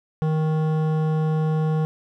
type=tone with hard clipping; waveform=triangle; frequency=156.5 Hz; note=D#3; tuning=10 cents sharp; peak=-21 dBFS; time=0.22-1.85 s; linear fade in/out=0 ms; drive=17 dB; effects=none